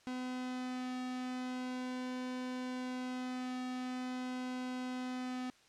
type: tone with flanger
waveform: sawtooth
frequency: 253.1 Hz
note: B3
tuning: 43 cents sharp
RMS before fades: -40 dBFS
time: 0.07-5.5 s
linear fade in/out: 0 ms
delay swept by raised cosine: 1.7 to 2.42 ms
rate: 0.22 Hz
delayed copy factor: -0.65
effects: white hiss -65 dBFS RMS until 5.68 s + low-pass 6000 Hz 12 dB/octave